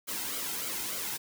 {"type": "noise with flanger", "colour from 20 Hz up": "white", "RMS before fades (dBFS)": -35, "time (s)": [0.07, 1.18], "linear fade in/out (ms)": 20, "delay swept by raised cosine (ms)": [1.1, 1.77], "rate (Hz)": 3.4, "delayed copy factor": -0.6, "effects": []}